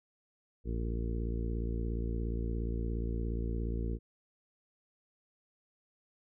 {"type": "harmonic tone", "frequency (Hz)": 57.1, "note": "A#1", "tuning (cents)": -35, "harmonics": [1, 2, 3, 4, 5, 6, 7, 8], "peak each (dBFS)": [-33, -40, -44, -43, -48, -45, -48, -47], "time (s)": [0.64, 3.99], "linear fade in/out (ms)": 50, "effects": []}